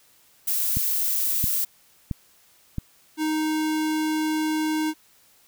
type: noise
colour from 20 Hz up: violet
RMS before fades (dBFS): -24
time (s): 0.47-1.65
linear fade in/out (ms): 10
type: click train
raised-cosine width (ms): 5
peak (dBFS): -14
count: 4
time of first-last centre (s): 0.77-2.783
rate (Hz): 1.49
type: tone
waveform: square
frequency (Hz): 311.1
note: D#4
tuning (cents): 0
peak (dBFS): -23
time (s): 3.17-4.94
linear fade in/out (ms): 50
effects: white hiss -58 dBFS RMS until 5.47 s